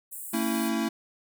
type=high-pass noise; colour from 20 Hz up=pink; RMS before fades=-39 dBFS; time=0.11-0.7 s; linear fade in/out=20 ms; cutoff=7600 Hz; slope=96 dB/octave
type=chord; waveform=square; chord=A major; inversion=none; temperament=equal with one note detuned; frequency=225.7 / 277.2 / 329.6 Hz; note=A3 / C#4 / E4; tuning=+44 / 0 / 0 cents; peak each=-29 / -33 / -31 dBFS; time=0.33-0.89 s; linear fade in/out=10 ms
effects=none